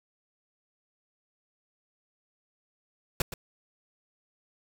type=noise with echo; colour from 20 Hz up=pink; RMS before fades=-26 dBFS; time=3.2-3.22 s; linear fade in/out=2 ms; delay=120 ms; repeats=1; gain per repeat=-12 dB; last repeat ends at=3.34 s; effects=none